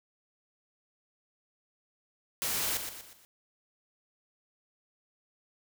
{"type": "noise with echo", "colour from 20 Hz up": "white", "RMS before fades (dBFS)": -32, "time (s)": [2.42, 2.77], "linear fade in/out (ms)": 0, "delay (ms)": 120, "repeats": 4, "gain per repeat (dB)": -7, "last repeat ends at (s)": 3.25, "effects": []}